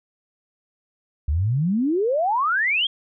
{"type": "exponential sweep", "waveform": "sine", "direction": "up", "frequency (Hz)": [68, 3306], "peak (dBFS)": -18, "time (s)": [1.28, 2.87], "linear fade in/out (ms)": 5, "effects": []}